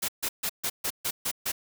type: noise bursts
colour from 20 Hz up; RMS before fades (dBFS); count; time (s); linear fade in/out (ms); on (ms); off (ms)
white; -29; 8; 0.02-1.52; 10; 65; 140
effects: none